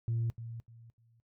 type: tone with echo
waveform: sine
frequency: 115.5 Hz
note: A#2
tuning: 16 cents flat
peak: -28 dBFS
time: 0.08-0.3 s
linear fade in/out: 0 ms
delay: 300 ms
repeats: 3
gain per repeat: -12 dB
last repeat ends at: 1.2 s
effects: noise-tail reverb RT60 0.1 s tail -19 dB re dry + tanh soft clip ceiling -26 dBFS